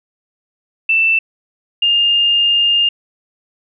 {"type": "tone pair in turn", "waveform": "sine", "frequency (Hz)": [2662, 2817], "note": ["E7", "F7"], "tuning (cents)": [16, 14], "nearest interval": "minor second", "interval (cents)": 98, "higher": "second", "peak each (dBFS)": -10, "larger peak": "neither", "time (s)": [[0.89, 1.19], [1.82, 2.89]], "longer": "second", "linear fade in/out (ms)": 5, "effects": []}